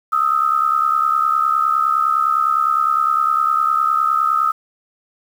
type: tone pair together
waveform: sine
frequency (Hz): 1248.7 / 1318.5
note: D#6 / E6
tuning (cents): +6 / 0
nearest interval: minor second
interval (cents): 94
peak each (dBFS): -16 / -17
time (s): 0.12-4.52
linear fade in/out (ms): 10
effects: 7-bit